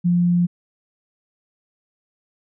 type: tone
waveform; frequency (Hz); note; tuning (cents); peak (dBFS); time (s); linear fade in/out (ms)
sine; 175.1; F3; +5; -14; 0.04-0.47; 20
effects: none